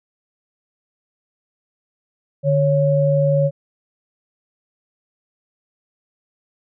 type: tone pair together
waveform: sine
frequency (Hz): 147.99 / 554.4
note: D3 / C#5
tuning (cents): +14 / 0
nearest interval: octave + major seventh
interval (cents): 2286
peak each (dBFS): -16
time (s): 2.43-3.51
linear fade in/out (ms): 50
effects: none